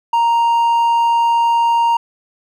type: tone with hard clipping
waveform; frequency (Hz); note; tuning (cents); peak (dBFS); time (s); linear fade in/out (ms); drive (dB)
sine; 932.3; A#5; 0; -12; 0.13-1.97; 5; 3
effects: none